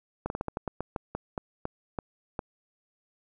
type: slowing click train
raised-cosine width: 1 ms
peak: -17 dBFS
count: 14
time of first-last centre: 0.26-2.392 s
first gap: 41 ms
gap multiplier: 1.21
effects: none